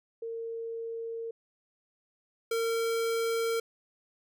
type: tone pair in turn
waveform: sine / square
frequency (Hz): 457.5 / 457.5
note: A#4 / A#4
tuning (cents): -32 / -32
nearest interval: unison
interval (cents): 0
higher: neither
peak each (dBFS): -34 / -28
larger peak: second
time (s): 0.22-1.31 / 2.51-3.6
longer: neither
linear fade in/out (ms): 5
effects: none